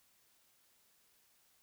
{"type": "silence", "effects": ["white hiss -71 dBFS RMS until 1.62 s"]}